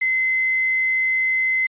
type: tone with quantisation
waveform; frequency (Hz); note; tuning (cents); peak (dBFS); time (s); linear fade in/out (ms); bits
sine; 2054; C7; -33; -17; 0.01-1.67; 10; 7
effects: resampled to 8000 Hz